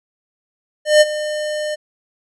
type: tone with ADSR envelope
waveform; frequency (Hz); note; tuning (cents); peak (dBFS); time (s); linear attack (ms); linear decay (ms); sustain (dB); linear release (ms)
square; 605; D#5; -49; -6; 0.85-1.76; 160; 32; -15; 22
effects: resampled to 22050 Hz